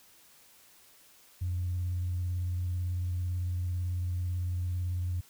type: tone with vibrato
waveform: sine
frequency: 89.3 Hz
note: F2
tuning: 39 cents sharp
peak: -28 dBFS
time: 1.41-5.21 s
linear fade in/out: 10 ms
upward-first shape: triangle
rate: 18 Hz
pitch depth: 36 cents each way
effects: tanh soft clip ceiling -25 dBFS + white hiss -59 dBFS RMS until 5.29 s